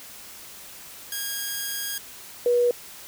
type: tone pair in turn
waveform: 5% pulse / sine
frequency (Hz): 1633 / 484.6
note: G#6 / B4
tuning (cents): -30 / -33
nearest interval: octave + major sixth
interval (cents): 2103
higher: first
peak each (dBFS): -17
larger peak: neither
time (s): 1.12-1.98 / 2.46-2.71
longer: first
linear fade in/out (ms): 2
effects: white hiss -43 dBFS RMS until 3.07 s